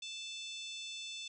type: harmonic tone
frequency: 880 Hz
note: A5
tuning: in tune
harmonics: 3 / 4 / 5 / 6 / 7 / 8 / 9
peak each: -48 / -44 / -55 / -55 / -53 / -58 / -56 dBFS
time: 0.02-1.28 s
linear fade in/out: 5 ms
effects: none